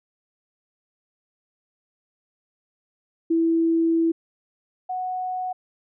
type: tone pair in turn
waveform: sine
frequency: 329.6 / 737.9 Hz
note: E4 / F#5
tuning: 0 / -5 cents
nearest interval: octave + major second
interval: 1395 cents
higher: second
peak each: -17 / -25 dBFS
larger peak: first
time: 3.3-4.12 / 4.89-5.53 s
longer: first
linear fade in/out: 10 ms
effects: none